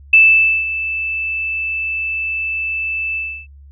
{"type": "tone with ADSR envelope", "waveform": "sine", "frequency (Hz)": 2637, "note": "E7", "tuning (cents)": 0, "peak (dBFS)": -4, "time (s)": [0.13, 3.47], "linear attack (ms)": 6, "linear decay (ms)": 510, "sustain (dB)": -14, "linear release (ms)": 310, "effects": ["added 70 Hz sine -38 dBFS peak until 3.71 s"]}